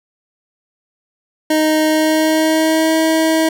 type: tone with pitch glide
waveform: 25% pulse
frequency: 311.1 to 320.2 Hz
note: D#4 to D#4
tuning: 0 to +50 cents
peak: -8 dBFS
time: 1.5-3.49 s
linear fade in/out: 5 ms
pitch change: +50 cents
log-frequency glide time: 1.86-2.96 s
effects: none